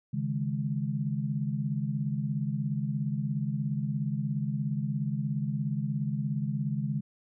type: chord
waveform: sine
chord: C# suspended second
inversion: none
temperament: equal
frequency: 138.59 / 155.56 / 207.7 Hz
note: C#3 / D#3 / G#3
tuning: 0 / 0 / 0 cents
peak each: -31 / -33 / -33 dBFS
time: 0.13-7.01 s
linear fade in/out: 10 ms
effects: none